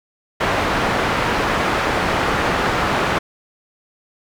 white low-pass noise, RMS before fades -19 dBFS, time 0.4-3.19 s, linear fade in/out 10 ms, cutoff 1500 Hz, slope 12 dB/octave, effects none

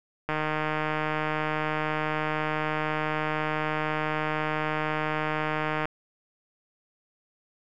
click train, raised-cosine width 0.5 ms, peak -13 dBFS, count 858, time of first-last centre 0.29-5.855 s, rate 154 Hz, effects none

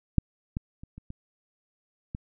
clicks, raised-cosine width 5 ms, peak -7 / -17 / -30 / -30 / -26 / -21 dBFS, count 6, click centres 0.183 / 0.569 / 0.835 / 0.98 / 1.104 / 2.149 s, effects none

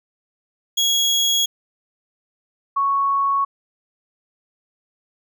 30% pulse / sine tone pair in turn, 3322 / 1108.6 Hz, G#7 / C#6, 0 / 0 cents, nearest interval octave + perfect fifth, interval 1900 cents, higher first, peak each -13 / -16 dBFS, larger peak first, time 0.77-1.46 / 2.76-3.45 s, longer neither, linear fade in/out 10 ms, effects none

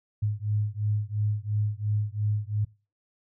sine beating tone pair, 103.83 / 106.73 Hz, G#2 / G#2, 0 / +48 cents, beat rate 2.9 Hz, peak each -28 dBFS, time 0.22-2.65 s, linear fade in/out 10 ms, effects noise-tail reverb RT60 0.3 s tail -21 dB re dry

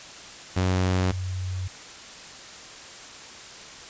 sawtooth / sine tone pair in turn, 92.4 / 92.4 Hz, F#2 / F#2, -2 / -2 cents, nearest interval unison, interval 0 cents, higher neither, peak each -17 / -27 dBFS, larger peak first, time 0.56-1.12 / 1.12-1.68 s, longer neither, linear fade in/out 10 ms, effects white hiss -42 dBFS RMS until 3.89 s + resampled to 16000 Hz

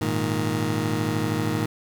20% pulse chord, Ab suspended second, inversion none, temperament just, 103.83 / 116.8 / 155.74 Hz, Ab2 / Bb2 / Eb3, 0 / +4 / +2 cents, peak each -23 dBFS, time 0.01-1.66 s, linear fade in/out 5 ms, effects none

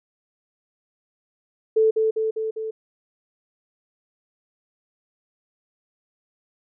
sine tone with echo, 440 Hz, A4, in tune, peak -14 dBFS, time 1.76-1.91 s, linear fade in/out 10 ms, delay 200 ms, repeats 4, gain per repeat -3 dB, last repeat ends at 2.71 s, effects none

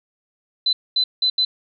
sine tone bursts at uneven times, 4026 Hz, B7, 33 cents sharp, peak -15 dBFS, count 4, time 0.66-0.73 / 0.96-1.04 / 1.22-1.3 / 1.38-1.45 s, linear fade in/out 5 ms, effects none

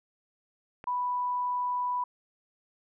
click, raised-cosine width 0.5 ms, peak -28 dBFS, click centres 0.841 s
sine tone, 987.8 Hz, B5, in tune, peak -27 dBFS, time 0.87-2.04 s, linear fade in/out 5 ms
effects none

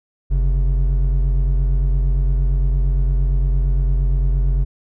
triangle tone pair together, 47.24 / 133 Hz, F#1 / C3, +37 / +29 cents, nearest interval octave + tritone, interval 1792 cents, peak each -12 / -23 dBFS, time 0.3-4.65 s, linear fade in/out 20 ms, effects none

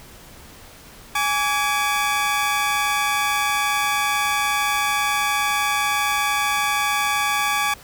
20% pulse tone pair together, 830.6 / 1148.2 Hz, G#5 / D6, 0 / -39 cents, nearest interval tritone, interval 561 cents, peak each -17 / -17 dBFS, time 1.15-7.74 s, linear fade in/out 5 ms, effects pink hiss -44 dBFS RMS until 7.83 s

